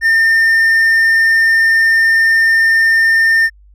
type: tone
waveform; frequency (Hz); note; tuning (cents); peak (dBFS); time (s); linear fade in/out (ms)
triangle; 1809; A6; +48; -6; 0.01-3.5; 50
effects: added 50 Hz sine -41 dBFS peak until 3.74 s